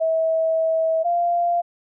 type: tone pair in turn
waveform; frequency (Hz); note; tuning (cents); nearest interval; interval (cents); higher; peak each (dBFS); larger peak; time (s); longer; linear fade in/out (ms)
sine; 647 / 693.4; E5 / F5; -32 / -13; minor second; 119; second; -17; neither; 0-1.04 / 1.04-1.62; first; 20
effects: none